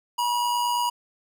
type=tone with amplitude modulation; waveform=square; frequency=965 Hz; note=B5; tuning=40 cents flat; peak=-21 dBFS; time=0.18-0.9 s; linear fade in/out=10 ms; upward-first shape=sine; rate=109 Hz; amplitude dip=40%; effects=none